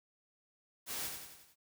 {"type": "noise with echo", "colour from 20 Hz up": "white", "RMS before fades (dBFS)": -40, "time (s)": [0.86, 1.11], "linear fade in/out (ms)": 50, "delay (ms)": 90, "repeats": 5, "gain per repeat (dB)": -5, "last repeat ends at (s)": 1.56, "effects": []}